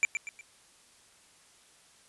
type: tone with echo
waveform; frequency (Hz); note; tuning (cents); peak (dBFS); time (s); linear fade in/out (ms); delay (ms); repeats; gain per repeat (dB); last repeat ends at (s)
square; 2349; D7; 0; -21; 0.03-0.05; 0; 120; 3; -8; 0.41
effects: white hiss -60 dBFS RMS until 2.08 s + resampled to 24000 Hz